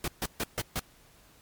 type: noise bursts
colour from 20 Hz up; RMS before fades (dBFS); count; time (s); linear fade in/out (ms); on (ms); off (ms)
pink; -31; 5; 0.04-0.795; 2; 39; 140
effects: pink hiss -59 dBFS RMS until 1.41 s + MP3 96 kbps